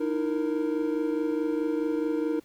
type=tone cluster; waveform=triangle; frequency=305.1 / 329.8 / 465.8 Hz; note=D#4 / E4 / A#4; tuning=-34 / +1 / -1 cents; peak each=-26 / -29 / -28 dBFS; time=0-2.4 s; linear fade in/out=10 ms; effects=pink hiss -60 dBFS RMS until 2.44 s